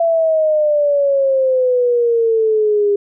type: exponential sweep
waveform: sine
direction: down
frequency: 674 to 403.5 Hz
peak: -11 dBFS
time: 0-2.96 s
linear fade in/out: 5 ms
effects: none